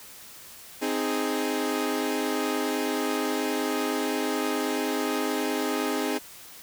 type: chord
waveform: sawtooth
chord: Ab major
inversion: first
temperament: equal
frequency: 261.6 / 311.1 / 415.3 Hz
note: C4 / Eb4 / Ab4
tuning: 0 / 0 / 0 cents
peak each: -26 dBFS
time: 0.81-6.19 s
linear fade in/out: 20 ms
effects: white hiss -46 dBFS RMS until 6.62 s